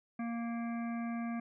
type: harmonic tone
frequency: 233.1 Hz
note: A#3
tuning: in tune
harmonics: 1 / 3 / 5 / 7 / 9 / 10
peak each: -35 / -45 / -49 / -52 / -54 / -55 dBFS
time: 0.19-1.4 s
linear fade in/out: 5 ms
effects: none